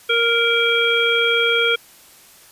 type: harmonic tone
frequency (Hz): 466.2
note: A#4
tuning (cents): 0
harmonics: 1 / 3 / 5 / 7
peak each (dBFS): -20 / -20 / -20 / -20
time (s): 0.09-1.76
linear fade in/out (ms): 10
effects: white hiss -47 dBFS RMS until 2.51 s + resampled to 32000 Hz